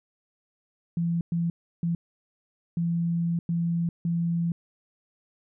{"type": "tone bursts at uneven times", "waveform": "sine", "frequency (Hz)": 169.3, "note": "E3", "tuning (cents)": 46, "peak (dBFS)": -23, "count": 6, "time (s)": [[0.97, 1.21], [1.32, 1.5], [1.83, 1.95], [2.77, 3.39], [3.49, 3.89], [4.05, 4.52]], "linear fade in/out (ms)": 2, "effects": []}